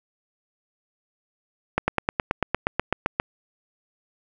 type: slowing click train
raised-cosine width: 0.5 ms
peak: -5 dBFS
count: 13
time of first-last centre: 1.78-3.199 s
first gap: 100 ms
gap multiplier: 1.03
effects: none